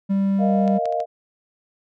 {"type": "tone", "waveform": "triangle", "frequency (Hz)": 196, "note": "G3", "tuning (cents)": 0, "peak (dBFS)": -15, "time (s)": [0.09, 0.79], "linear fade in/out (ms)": 20}
{"type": "chord", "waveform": "sine", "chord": "Bb suspended fourth", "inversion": "none", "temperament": "equal", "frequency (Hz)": [466.2, 622.3, 698.5], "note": ["Bb4", "Eb5", "F5"], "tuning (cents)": [0, 0, 0], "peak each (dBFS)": [-28, -24, -23], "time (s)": [0.38, 1.06], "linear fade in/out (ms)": 50}
{"type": "clicks", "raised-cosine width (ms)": 0.2, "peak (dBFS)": [-21, -18, -27, -22], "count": 4, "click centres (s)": [0.678, 0.856, 0.925, 1.003]}
{"effects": []}